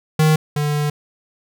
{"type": "tone pair in turn", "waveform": "square", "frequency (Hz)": [155.56, 147.92], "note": ["D#3", "D3"], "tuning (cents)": [0, 13], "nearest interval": "minor second", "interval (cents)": 87, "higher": "first", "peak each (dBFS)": [-12, -18], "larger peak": "first", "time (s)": [[0.19, 0.36], [0.56, 0.9]], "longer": "second", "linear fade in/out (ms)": 5, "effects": []}